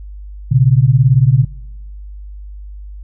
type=beating tone pair; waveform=sine; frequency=121.4 / 139.4 Hz; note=B2 / C#3; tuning=-29 / +10 cents; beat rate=18 Hz; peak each=-10 dBFS; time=0.51-1.45 s; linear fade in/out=10 ms; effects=noise-tail reverb RT60 1.0 s tail -24 dB re dry + added 50 Hz sine -28 dBFS peak until 3.03 s